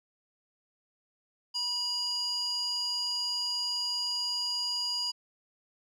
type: tone with band-pass filter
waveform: square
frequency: 971 Hz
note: B5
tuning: 30 cents flat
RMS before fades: -32 dBFS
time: 1.54-5.12 s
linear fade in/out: 20 ms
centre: 4700 Hz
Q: 5.7
effects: none